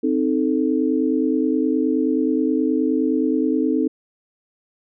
sine chord, A diminished, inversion first, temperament equal, 261.6 / 311.1 / 440 Hz, C4 / Eb4 / A4, 0 / 0 / 0 cents, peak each -20 / -20 / -24 dBFS, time 0.03-3.88 s, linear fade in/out 10 ms, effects none

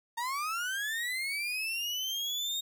35% pulse linear sweep, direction up, 911 to 3729 Hz, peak -30 dBFS, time 0.17-2.61 s, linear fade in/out 10 ms, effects none

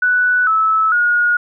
sine tone with pitch steps, 1483 / 1304 / 1440 Hz, F#6 / E6 / F#6, +4 / -19 / -47 cents, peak -11 dBFS, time 0.02-1.37 s, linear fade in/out 5 ms, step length 450 ms, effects none

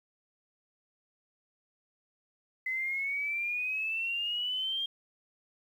sine exponential sweep, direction up, 2029 to 3223 Hz, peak -30 dBFS, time 2.66-4.86 s, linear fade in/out 5 ms, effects 10-bit

